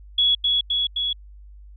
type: tone with echo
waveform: sine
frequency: 3366 Hz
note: G#7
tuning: 23 cents sharp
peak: -15 dBFS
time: 0.18-0.35 s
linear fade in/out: 5 ms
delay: 260 ms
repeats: 3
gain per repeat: -2 dB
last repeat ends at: 1.13 s
effects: added 50 Hz sine -41 dBFS peak until 1.76 s